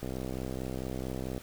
click train, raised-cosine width 2 ms, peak -23 dBFS, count 88, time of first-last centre 0.03-1.379 s, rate 64.5 Hz, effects pink hiss -51 dBFS RMS until 1.42 s

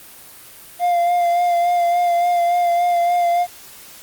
triangle tone with vibrato, 698.5 Hz, F5, in tune, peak -12 dBFS, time 0.79-3.47 s, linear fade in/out 50 ms, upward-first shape sine, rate 3.5 Hz, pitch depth 23 cents each way, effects white hiss -41 dBFS RMS until 4.02 s + Opus 32 kbps

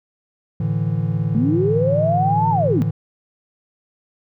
triangle chord, A suspended fourth, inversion none, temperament equal, 110 / 146.83 / 164.81 Hz, A2 / D3 / E3, 0 / 0 / 0 cents, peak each -20 / -21 / -20 dBFS, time 0.6-2.91 s, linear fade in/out 5 ms
sine linear two-way sweep, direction up then down, 208.5 to 917 to 208.5 Hz, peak -16 dBFS, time 1.35-2.82 s, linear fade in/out 0 ms, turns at 2.5 s
effects none

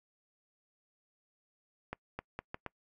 accelerating click train, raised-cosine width 0.5 ms, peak -23 dBFS, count 5, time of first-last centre 1.93-2.663 s, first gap 260 ms, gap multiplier 0.77, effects noise-tail reverb RT60 0.1 s tail -25 dB re dry

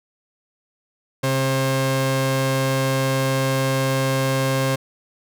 sawtooth tone pair together, 133.45 / 266.9 Hz, C3 / C4, +35 / +35 cents, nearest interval octave, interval 1200 cents, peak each -16 dBFS, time 1.23-4.76 s, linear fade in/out 10 ms, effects none

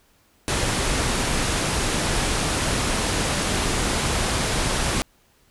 pink low-pass noise, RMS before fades -23 dBFS, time 0.48-5.02 s, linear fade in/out 0 ms, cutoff 11000 Hz, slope 96 dB/octave, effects pink hiss -60 dBFS RMS until 5.5 s

